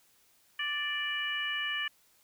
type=harmonic tone; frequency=587.3 Hz; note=D5; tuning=in tune; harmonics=2 / 3 / 4 / 5; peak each=-42 / -34 / -38 / -35 dBFS; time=0.59-1.88 s; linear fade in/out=5 ms; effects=white hiss -66 dBFS RMS until 2.23 s